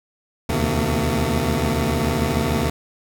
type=tone cluster; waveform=15% pulse; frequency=73.4 / 80.3 / 126.5 / 225.9 Hz; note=D2 / E2 / B2 / A3; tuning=0 / -45 / +42 / +46 cents; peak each=-18 dBFS; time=0.49-2.7 s; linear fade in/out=5 ms; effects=none